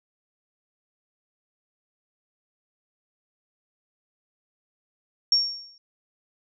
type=tone with exponential decay; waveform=sine; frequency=5520 Hz; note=F8; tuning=21 cents flat; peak=-14 dBFS; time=5.32-5.78 s; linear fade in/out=2 ms; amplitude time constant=100 ms; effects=none